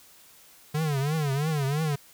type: tone with vibrato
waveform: square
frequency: 146.83 Hz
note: D3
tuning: in tune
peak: -25 dBFS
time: 0.74-1.96 s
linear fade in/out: 10 ms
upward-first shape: triangle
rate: 3 Hz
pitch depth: 180 cents each way
effects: white hiss -54 dBFS RMS until 2.13 s